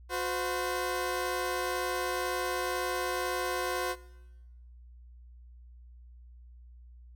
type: tone pair together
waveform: 15% pulse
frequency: 362 / 512 Hz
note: F#4 / C5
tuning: -38 / -38 cents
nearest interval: tritone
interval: 600 cents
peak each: -27 dBFS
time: 0.09-3.96 s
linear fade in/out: 50 ms
effects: noise-tail reverb RT60 1.0 s tail -19 dB re dry + added 60 Hz sine -49 dBFS peak until 7.15 s